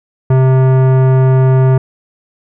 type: tone with tanh clipping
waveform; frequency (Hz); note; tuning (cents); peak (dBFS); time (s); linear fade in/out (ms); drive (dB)
sine; 130.81; C3; 0; -8; 0.3-1.78; 5; 17
effects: none